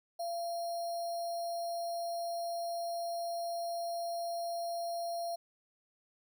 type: tone with sample-and-hold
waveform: sine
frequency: 684 Hz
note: F5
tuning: 36 cents flat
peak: -34 dBFS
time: 0.19-5.36 s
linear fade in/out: 10 ms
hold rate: 4900 Hz
effects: none